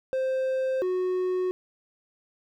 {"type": "tone pair in turn", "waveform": "triangle", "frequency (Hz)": [523.3, 367.3], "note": ["C5", "F#4"], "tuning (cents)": [0, -13], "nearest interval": "tritone", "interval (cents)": 613, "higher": "first", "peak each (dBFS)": -22, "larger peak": "neither", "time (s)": [[0.13, 0.82], [0.82, 1.51]], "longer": "neither", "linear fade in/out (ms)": 0, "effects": []}